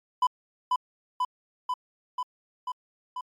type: tone with echo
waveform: triangle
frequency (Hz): 1000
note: B5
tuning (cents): +21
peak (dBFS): -17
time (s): 0.22-0.27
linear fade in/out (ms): 5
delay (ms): 490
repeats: 6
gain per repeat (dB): -2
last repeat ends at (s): 3.21
effects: MP3 96 kbps